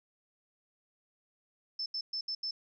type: tone bursts at uneven times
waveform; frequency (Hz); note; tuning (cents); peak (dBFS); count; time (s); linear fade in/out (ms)
sine; 5274; E8; 0; -33; 5; 1.79-1.86 / 1.94-2.01 / 2.13-2.21 / 2.28-2.35 / 2.43-2.51; 5
effects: none